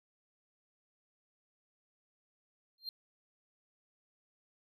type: tone with exponential growth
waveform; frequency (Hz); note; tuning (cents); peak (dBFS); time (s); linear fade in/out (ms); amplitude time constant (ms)
triangle; 4186; C8; 0; -33; 2.78-2.89; 2; 22
effects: none